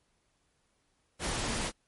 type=tone in noise; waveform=sine; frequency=230 Hz; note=A#3; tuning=23 cents flat; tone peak=-40 dBFS; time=1.4-1.64 s; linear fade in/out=50 ms; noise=pink; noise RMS=-33 dBFS; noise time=1.19-1.72 s; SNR=-10 dB; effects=pink hiss -74 dBFS RMS until 1.87 s + MP3 48 kbps